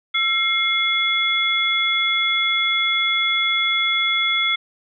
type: tone cluster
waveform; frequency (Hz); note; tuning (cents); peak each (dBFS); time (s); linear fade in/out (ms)
sine; 1343 / 2133 / 3403; E6 / C7 / G#7; +32 / +33 / +41; -26 / -20 / -20; 0.14-4.56; 10
effects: none